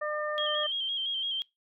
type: harmonic tone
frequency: 602 Hz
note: D5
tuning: 43 cents sharp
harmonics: 1 / 2 / 3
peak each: -32 / -35 / -37 dBFS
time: 0.01-0.67 s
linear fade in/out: 10 ms
type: tone with vibrato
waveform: sine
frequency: 3203 Hz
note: G7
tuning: 37 cents sharp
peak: -29 dBFS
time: 0.38-1.42 s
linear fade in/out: 0 ms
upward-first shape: square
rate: 5.9 Hz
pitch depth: 37 cents each way
effects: noise-tail reverb RT60 0.2 s tail -23 dB re dry